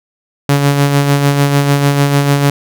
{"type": "tone with tremolo", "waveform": "sawtooth", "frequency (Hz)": 141.8, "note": "C#3", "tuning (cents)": 40, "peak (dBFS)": -3, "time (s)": [0.49, 2.5], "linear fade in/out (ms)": 2, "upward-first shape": "sine", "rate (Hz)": 6.7, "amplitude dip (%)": 45, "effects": []}